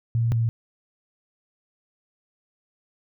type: tone pair in turn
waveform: sine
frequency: 116 / 114.93 Hz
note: A#2 / A#2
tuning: -8 / -24 cents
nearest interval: unison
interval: 16 cents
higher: first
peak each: -19 dBFS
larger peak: neither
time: 0.15-0.32 / 0.32-0.49 s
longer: neither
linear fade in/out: 0 ms
effects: none